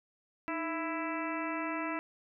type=harmonic tone with a mistuned harmonic; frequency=331.2 Hz; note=E4; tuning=8 cents sharp; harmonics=1 / 2 / 3 / 4 / 5 / 6 / 7 / 8; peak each=-37 / -41 / -40 / -41 / -46 / -43 / -46 / -45 dBFS; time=0.48-1.99 s; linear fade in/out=0 ms; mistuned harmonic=1; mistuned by=-97 cents; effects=none